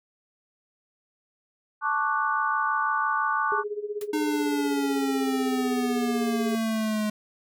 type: chord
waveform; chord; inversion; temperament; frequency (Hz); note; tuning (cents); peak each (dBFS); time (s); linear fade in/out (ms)
sine; D major seventh; second; equal; 880 / 1108.7 / 1174.7 / 1480; A5 / C#6 / D6 / F#6; 0 / 0 / 0 / 0; -29 / -29 / -27 / -28; 1.81-3.64; 50
type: tone with tremolo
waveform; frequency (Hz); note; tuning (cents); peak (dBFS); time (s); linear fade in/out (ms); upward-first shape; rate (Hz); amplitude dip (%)
sine; 415.9; G#4; +2; -26; 3.52-6.55; 0; sine; 16; 80
type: noise with exponential decay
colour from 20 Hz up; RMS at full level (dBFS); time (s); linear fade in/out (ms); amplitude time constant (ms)
white; -36; 4.01-4.08; 2; 15
type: exponential sweep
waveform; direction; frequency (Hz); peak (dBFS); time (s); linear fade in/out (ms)
square; down; 305.7 to 211.3; -25; 4.13-7.1; 5
effects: none